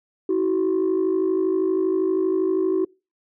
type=tone pair together; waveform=sine; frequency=323.4 / 376 Hz; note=E4 / F#4; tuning=-33 / +28 cents; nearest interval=minor third; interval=261 cents; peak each=-21 / -18 dBFS; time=0.29-2.85 s; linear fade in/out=5 ms; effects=noise-tail reverb RT60 0.3 s tail -26 dB re dry + tanh soft clip ceiling -15 dBFS